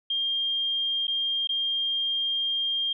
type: tone with dropouts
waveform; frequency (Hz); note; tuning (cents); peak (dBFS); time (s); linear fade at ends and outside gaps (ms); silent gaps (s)
sine; 3207; G7; +39; -24; 0.1-2.93; 5; 1.07-1.079 / 1.473-1.491
effects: none